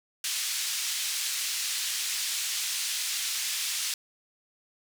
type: band-pass noise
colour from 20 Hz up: white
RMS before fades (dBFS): -31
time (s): 0.24-3.94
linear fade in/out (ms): 2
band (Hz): 2500 to 7600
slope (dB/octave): 12
effects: none